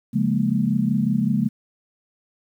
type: chord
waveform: sine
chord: Bb minor seventh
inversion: first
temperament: equal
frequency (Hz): 138.59 / 174.61 / 207.7 / 233.1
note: Db3 / F3 / Ab3 / Bb3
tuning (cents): 0 / 0 / 0 / 0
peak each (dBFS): -25 / -26 / -21 / -23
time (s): 0.13-1.49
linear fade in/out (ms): 20
effects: 9-bit